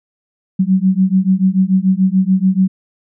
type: beating tone pair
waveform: sine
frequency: 185.3 / 192.2 Hz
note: F#3 / G3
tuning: +3 / -34 cents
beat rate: 6.9 Hz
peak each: -13 dBFS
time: 0.59-2.68 s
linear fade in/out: 10 ms
effects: none